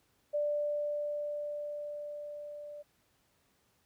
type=tone with level ramp; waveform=sine; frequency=589 Hz; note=D5; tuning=5 cents sharp; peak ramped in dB=-28 to -43 dBFS; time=0.33-2.83 s; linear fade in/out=20 ms; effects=pink hiss -72 dBFS RMS until 3.85 s + high-pass 60 Hz 12 dB/octave